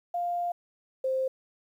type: tone pair in turn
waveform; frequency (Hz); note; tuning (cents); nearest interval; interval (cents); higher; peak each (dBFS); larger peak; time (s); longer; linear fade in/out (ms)
sine; 700 / 524.4; F5 / C5; +4 / +4; perfect fourth; 500; first; -27 / -25; second; 0.14-0.52 / 1.04-1.28; first; 5
effects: 10-bit